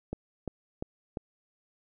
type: click train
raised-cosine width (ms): 2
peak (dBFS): -20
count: 4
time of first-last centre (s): 0.13-1.172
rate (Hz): 2.88
effects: none